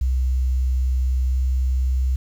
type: tone with pitch glide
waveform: sine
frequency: 64 to 64.37 Hz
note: C2 to C2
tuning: -38 to -28 cents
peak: -17 dBFS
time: 0.01-2.16 s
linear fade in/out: 5 ms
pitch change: +10 cents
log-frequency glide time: 1.29-1.39 s
effects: 8-bit